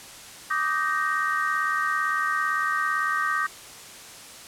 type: chord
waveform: sine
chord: Eb major seventh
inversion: third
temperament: just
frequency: 1166.7 / 1244.5 / 1555.6 / 1866.8 Hz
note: D6 / Eb6 / G6 / Bb6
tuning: -12 / 0 / -14 / +2 cents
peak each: -28 dBFS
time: 0.5-3.47 s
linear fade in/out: 10 ms
effects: white hiss -43 dBFS RMS until 4.47 s + low-pass 10000 Hz 12 dB/octave